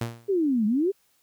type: tone with exponential decay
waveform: sawtooth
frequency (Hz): 116.7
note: A#2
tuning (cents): +2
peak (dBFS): -21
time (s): 0.01-0.31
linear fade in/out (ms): 5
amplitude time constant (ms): 64
type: exponential two-way sweep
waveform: sine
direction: down then up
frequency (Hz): 415.3 to 203.3 to 415.3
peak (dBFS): -20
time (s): 0.28-0.92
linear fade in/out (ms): 20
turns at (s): 0.66
effects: white hiss -66 dBFS RMS until 1.22 s